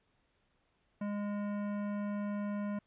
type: tone with hard clipping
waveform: sine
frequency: 205.2 Hz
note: G#3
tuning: 21 cents flat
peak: -36 dBFS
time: 1.01-2.79 s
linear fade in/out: 5 ms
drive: 15 dB
effects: pink hiss -75 dBFS RMS until 2.86 s + resampled to 8000 Hz